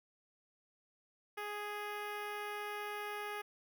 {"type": "tone with notch filter", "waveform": "10% pulse", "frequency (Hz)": 415.3, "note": "G#4", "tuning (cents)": 0, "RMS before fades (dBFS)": -42, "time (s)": [1.37, 3.42], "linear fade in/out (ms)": 10, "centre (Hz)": 7000, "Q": 0.73, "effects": []}